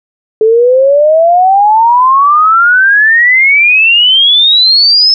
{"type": "exponential sweep", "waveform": "sine", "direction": "up", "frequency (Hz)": [430.4, 5274], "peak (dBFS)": -3, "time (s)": [0.41, 5.14], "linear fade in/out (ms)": 2, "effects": []}